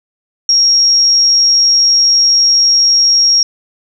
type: tone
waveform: sine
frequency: 5588 Hz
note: F8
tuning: in tune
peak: -6 dBFS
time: 0.49-3.43 s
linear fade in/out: 2 ms
effects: none